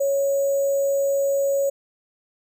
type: tone with sample-and-hold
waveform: sine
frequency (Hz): 554.4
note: C#5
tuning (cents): 0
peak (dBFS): -18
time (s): 0-1.7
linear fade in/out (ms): 10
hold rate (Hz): 7350
effects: none